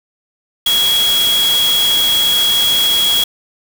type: tone in noise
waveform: sine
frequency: 3322 Hz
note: G#7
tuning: in tune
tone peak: -11 dBFS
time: 0.66-3.24 s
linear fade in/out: 5 ms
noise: white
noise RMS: -20 dBFS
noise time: 0.66-3.24 s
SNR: +6 dB
effects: none